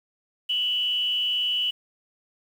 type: tone with frequency modulation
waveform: sine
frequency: 2960 Hz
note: F#7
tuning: in tune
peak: -22 dBFS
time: 0.49-1.71 s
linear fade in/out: 10 ms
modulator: 238 Hz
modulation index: 0.39
effects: 8-bit